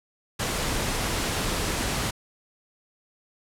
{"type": "noise", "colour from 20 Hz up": "pink", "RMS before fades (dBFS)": -27, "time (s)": [0.39, 2.11], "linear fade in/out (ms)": 10, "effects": ["low-pass 11000 Hz 12 dB/octave"]}